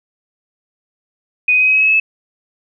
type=tone with pitch steps; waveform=sine; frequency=2489 / 2505 / 2521 / 2537 / 2553 / 2569 / 2586 / 2602 Hz; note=D#7 / D#7 / D#7 / D#7 / D#7 / E7 / E7 / E7; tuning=0 / +11 / +22 / +33 / +44 / -45 / -34 / -23 cents; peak=-9 dBFS; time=1.48-2 s; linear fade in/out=5 ms; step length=65 ms; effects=none